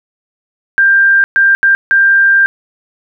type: tone bursts at uneven times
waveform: sine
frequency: 1588 Hz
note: G6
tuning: 22 cents sharp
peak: -5 dBFS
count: 4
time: 0.78-1.24 / 1.36-1.55 / 1.63-1.75 / 1.91-2.46 s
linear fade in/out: 0 ms
effects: none